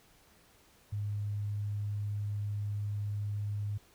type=tone; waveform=sine; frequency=103.2 Hz; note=G#2; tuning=10 cents flat; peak=-32 dBFS; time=0.92-3.78 s; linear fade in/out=10 ms; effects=pink hiss -63 dBFS RMS until 3.94 s